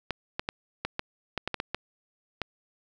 clicks, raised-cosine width 0.3 ms, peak -13 dBFS, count 11, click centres 0.107 / 0.395 / 0.489 / 0.85 / 0.994 / 1.377 / 1.476 / 1.543 / 1.601 / 1.746 / 2.417 s, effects none

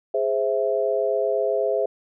sine chord, Ab augmented, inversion none, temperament equal, 415.3 / 523.3 / 659.3 Hz, Ab4 / C5 / E5, 0 / 0 / 0 cents, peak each -24 dBFS, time 0.14-1.86 s, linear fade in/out 5 ms, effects none

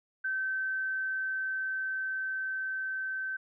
sine tone with level ramp, 1542 Hz, G6, 29 cents flat, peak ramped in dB -29 to -32 dBFS, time 0.24-3.37 s, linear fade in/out 10 ms, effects none

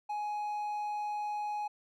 triangle tone, 836 Hz, G#5, 11 cents sharp, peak -31 dBFS, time 0.09-1.68 s, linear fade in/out 10 ms, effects none

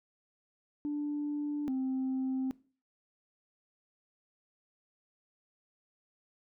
sine tone pair in turn, 293.7 / 262.2 Hz, D4 / C4, 0 / +4 cents, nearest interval major second, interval 196 cents, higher first, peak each -30 / -28 dBFS, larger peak second, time 0.85-1.68 / 1.68-2.51 s, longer neither, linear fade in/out 0 ms, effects noise-tail reverb RT60 0.4 s tail -21 dB re dry + tanh soft clip ceiling -28 dBFS

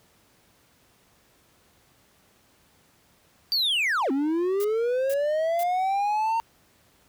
triangle linear two-way sweep, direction down then up, 4699 to 261.6 to 920 Hz, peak -20 dBFS, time 3.52-6.4 s, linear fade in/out 0 ms, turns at 4.11 s
blue noise bursts, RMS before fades -37 dBFS, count 3, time 4.6-5.635 s, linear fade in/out 2 ms, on 45 ms, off 450 ms
effects pink hiss -61 dBFS RMS until 7.08 s + high-pass 60 Hz 12 dB/octave

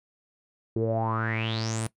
sawtooth tone with low-pass filter sweep, 111.9 Hz, A2, 30 cents sharp, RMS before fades -28 dBFS, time 0.76-1.87 s, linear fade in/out 0 ms, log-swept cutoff 370 to 10000 Hz, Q 9.4, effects noise-tail reverb RT60 0.1 s tail -19 dB re dry

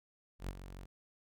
sawtooth tone with ADSR envelope, 46.25 Hz, F#1, in tune, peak -32 dBFS, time 0.39-0.86 s, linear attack 100 ms, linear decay 27 ms, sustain -11 dB, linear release 12 ms, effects none

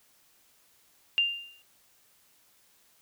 sine tone with exponential decay, 2794 Hz, F7, in tune, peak -19 dBFS, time 1.18-1.62 s, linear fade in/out 0 ms, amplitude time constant 95 ms, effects white hiss -64 dBFS RMS until 3.01 s

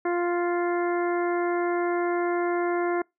harmonic tone, 349.2 Hz, F4, in tune, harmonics 1 / 2 / 3 / 4 / 5 / 6, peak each -24 / -30 / -34 / -36 / -38 / -40 dBFS, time 0.05-3.02 s, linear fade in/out 5 ms, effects noise-tail reverb RT60 0.2 s tail -26 dB re dry

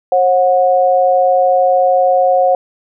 sine tone pair together, 539 / 730.1 Hz, C#5 / F#5, -49 / -23 cents, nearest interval perfect fourth, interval 526 cents, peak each -11 dBFS, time 0.12-2.55 s, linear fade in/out 2 ms, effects none

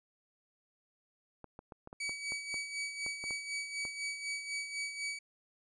clicks, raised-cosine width 1 ms, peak -33 dBFS, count 12, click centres 1.443 / 1.591 / 1.722 / 1.874 / 1.929 / 2.094 / 2.321 / 2.542 / 3.064 / 3.24 / 3.308 / 3.852 s
sawtooth tone with tremolo, 2277 Hz, C#7, 46 cents sharp, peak -31 dBFS, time 2-5.19 s, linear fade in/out 5 ms, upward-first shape sine, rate 4 Hz, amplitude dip 60%
effects resampled to 22050 Hz

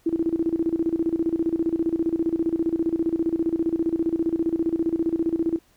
sine tone with tremolo, 330 Hz, E4, 2 cents sharp, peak -18 dBFS, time 0.06-5.59 s, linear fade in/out 5 ms, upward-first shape square, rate 15 Hz, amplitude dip 80%, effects pink hiss -61 dBFS RMS until 5.76 s

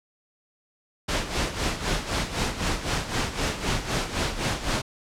pink noise with tremolo, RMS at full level -24 dBFS, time 1.08-4.82 s, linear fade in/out 10 ms, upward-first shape sine, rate 3.9 Hz, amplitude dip 70%, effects low-pass 7000 Hz 12 dB/octave

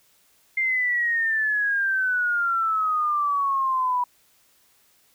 sine exponential sweep, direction down, 2109 to 977 Hz, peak -20 dBFS, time 0.57-4.04 s, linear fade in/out 5 ms, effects white hiss -61 dBFS RMS until 5.14 s

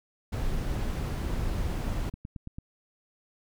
brown noise, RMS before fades -30 dBFS, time 0.32-2.1 s, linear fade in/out 10 ms
click train, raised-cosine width 5 ms, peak -26 dBFS, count 13, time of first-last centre 1.25-2.585 s, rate 8.99 Hz
effects none

